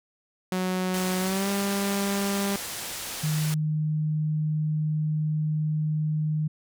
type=tone with pitch glide; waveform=sawtooth; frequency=184.6 to 199 Hz; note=F#3 to G3; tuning=-4 to +26 cents; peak=-21 dBFS; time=0.52-2.56 s; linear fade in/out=2 ms; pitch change=+130 cents; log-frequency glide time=1.19-1.49 s
type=low-pass noise; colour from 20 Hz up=white; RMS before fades=-35 dBFS; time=0.94-3.54 s; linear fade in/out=0 ms; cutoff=11000 Hz; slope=12 dB/octave
type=tone; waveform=sine; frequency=153.8 Hz; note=D#3; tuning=20 cents flat; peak=-23 dBFS; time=3.23-6.48 s; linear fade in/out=10 ms
effects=none